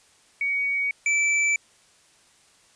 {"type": "tone pair in turn", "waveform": ["sine", "square"], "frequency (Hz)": [2248, 2321], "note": ["C#7", "D7"], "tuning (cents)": [24, -21], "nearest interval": "minor second", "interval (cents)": 55, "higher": "second", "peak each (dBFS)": [-22, -20], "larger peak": "second", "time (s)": [[0.41, 0.91], [1.06, 1.56]], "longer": "neither", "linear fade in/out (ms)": 2, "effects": ["white hiss -58 dBFS RMS until 2.75 s", "resampled to 22050 Hz"]}